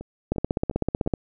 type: two click trains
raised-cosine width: 2 ms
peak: -9 / -23 dBFS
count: 14 / 4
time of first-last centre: 0.32-1.138 / 0.01-1.063 s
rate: 15.9 / 2.85 Hz
effects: none